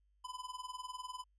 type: tone with tremolo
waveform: square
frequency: 1006 Hz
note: B5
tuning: 32 cents sharp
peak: -40 dBFS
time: 0.24-1.24 s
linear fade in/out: 10 ms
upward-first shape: triangle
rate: 20 Hz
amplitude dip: 95%
effects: added 50 Hz sine -70 dBFS peak until 1.38 s + resampled to 24000 Hz